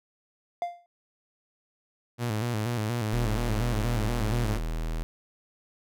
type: tone with exponential decay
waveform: triangle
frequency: 697 Hz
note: F5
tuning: 4 cents flat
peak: -22 dBFS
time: 0.62-0.86 s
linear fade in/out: 1 ms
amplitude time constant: 51 ms
type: tone with vibrato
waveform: sawtooth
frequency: 113.6 Hz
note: A#2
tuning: 44 cents flat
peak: -23 dBFS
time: 2.18-4.6 s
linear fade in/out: 50 ms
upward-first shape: square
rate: 4.2 Hz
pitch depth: 96 cents each way
type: tone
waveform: square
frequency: 40.19 Hz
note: E1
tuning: 43 cents flat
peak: -29 dBFS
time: 3.13-5.03 s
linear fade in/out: 0 ms
effects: none